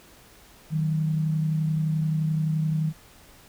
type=tone pair together; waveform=sine; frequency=155.9 / 187.5 Hz; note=D#3 / F#3; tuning=+4 / +23 cents; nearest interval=minor third; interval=319 cents; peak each=-22 / -33 dBFS; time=0.7-2.93 s; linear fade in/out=50 ms; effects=pink hiss -52 dBFS RMS until 3.48 s